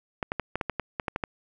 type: clicks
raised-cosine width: 0.5 ms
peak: -13 dBFS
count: 11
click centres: 0.228 / 0.319 / 0.397 / 0.556 / 0.612 / 0.697 / 0.797 / 0.998 / 1.082 / 1.161 / 1.238 s
effects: none